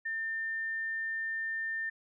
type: tone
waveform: sine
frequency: 1800 Hz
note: A6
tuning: 39 cents sharp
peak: -32 dBFS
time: 0.05-1.9 s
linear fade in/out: 10 ms
effects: none